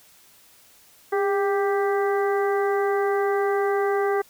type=harmonic tone with a mistuned harmonic; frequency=393.4 Hz; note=G4; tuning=6 cents sharp; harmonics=1 / 2 / 3 / 4 / 5; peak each=-21 / -27 / -31 / -33 / -35 dBFS; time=1.12-4.22 s; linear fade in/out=10 ms; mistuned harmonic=1; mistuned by=+46 cents; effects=white hiss -54 dBFS RMS until 4.29 s